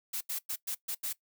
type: noise bursts at uneven times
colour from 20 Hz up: blue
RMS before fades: -35 dBFS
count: 6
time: 0.13-0.21 / 0.29-0.39 / 0.49-0.56 / 0.67-0.75 / 0.88-0.95 / 1.03-1.13 s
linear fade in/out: 10 ms
effects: noise-tail reverb RT60 0.1 s tail -19 dB re dry